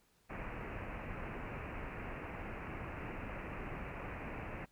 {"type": "low-pass noise", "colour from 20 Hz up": "pink", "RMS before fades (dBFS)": -44, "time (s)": [0.29, 4.66], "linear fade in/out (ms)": 20, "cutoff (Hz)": 2700, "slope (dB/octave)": 96, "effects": ["pink hiss -72 dBFS RMS until 4.71 s"]}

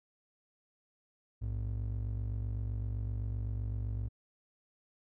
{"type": "ring-modulated tone", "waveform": "triangle", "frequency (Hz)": 82.3, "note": "E2", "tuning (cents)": -2, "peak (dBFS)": -28, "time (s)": [1.41, 4.09], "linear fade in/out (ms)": 20, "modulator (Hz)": 23.9, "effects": []}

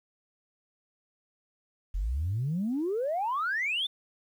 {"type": "exponential sweep", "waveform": "sine", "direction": "up", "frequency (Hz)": [41.77, 3614], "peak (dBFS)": -26, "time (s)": [1.94, 3.87], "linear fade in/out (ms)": 10, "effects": ["tanh soft clip ceiling -23 dBFS", "10-bit"]}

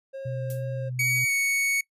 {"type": "tone with vibrato", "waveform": "triangle", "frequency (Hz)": 537, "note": "C5", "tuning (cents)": 45, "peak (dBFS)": -31, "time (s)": [0.13, 0.9], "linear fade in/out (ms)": 20, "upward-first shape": "sine", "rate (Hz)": 2.3, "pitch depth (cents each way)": 11}
{"type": "tone", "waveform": "sine", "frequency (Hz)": 126, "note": "B2", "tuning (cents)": 35, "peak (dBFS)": -29, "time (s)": [0.25, 1.25], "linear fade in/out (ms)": 10}
{"type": "noise with exponential decay", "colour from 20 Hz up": "violet", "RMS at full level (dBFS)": -34, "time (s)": [0.5, 0.67], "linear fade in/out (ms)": 2, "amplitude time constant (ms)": 35}
{"type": "tone with pitch glide", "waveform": "45% pulse", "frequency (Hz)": [2253, 2223], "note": ["C#7", "C#7"], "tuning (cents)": [28, 4], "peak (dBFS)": -22, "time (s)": [0.99, 1.81], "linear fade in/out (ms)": 5, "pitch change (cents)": -24, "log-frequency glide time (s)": [1.26, 1.31]}
{"effects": ["noise-tail reverb RT60 0.1 s tail -23 dB re dry", "resampled to 32000 Hz"]}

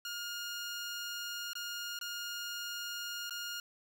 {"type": "tone with dropouts", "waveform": "15% pulse", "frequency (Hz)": 1420, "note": "F6", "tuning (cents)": 28, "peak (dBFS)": -32, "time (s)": [0.05, 3.6], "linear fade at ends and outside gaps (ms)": 2, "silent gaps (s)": [[1.533, 1.553], [1.99, 2.012], [3.296, 3.307]], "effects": []}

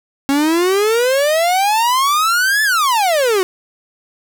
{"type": "exponential two-way sweep", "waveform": "45% pulse", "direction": "up then down", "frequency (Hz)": [271.8, 1760, 358.4], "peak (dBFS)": -12, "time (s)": [0.29, 3.43], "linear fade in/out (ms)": 0, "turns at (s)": 2.63, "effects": []}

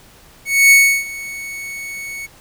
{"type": "tone with ADSR envelope", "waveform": "45% pulse", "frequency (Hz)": 2217, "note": "C#7", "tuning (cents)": 0, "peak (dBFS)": -5, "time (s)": [0.45, 2.27], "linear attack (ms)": 260, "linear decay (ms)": 330, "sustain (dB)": -21, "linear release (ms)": 20, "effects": ["pink hiss -46 dBFS RMS until 2.4 s"]}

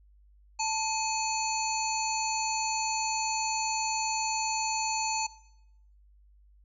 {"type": "harmonic tone with a mistuned harmonic", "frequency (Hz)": 880, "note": "A5", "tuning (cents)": 0, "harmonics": [1, 3, 5, 7, 8], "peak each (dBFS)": [-30, -35, -36, -37, -35], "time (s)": [0.59, 5.27], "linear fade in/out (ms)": 10, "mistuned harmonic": 3, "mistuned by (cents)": -72, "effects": ["noise-tail reverb RT60 0.8 s tail -19 dB re dry", "added 50 Hz sine -56 dBFS peak until 6.64 s"]}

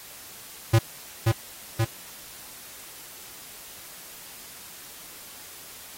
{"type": "tone with echo", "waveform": "square", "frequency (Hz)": 113, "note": "A2", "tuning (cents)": 47, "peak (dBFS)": -15, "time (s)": [0.73, 0.79], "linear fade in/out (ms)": 10, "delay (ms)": 530, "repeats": 2, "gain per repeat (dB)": -3, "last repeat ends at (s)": 1.85, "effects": ["white hiss -44 dBFS RMS until 5.97 s", "AAC 48 kbps"]}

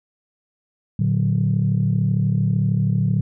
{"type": "chord", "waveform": "sine", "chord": "Bb augmented", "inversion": "none", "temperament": "equal with one note detuned", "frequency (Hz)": [113.81, 146.83, 185], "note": ["Bb2", "D3", "F#3"], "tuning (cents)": [-41, 0, 0], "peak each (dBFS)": [-19, -20, -21], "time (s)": [0.99, 3.21], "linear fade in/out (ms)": 5, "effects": ["tanh soft clip ceiling -9 dBFS"]}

